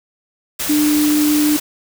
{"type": "tone in noise", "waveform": "sine", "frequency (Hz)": 299, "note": "D4", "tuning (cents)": 31, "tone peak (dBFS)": -12, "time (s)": [0.69, 1.57], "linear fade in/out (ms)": 10, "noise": "white", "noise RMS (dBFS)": -22, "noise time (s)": [0.59, 1.6], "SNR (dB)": 7, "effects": []}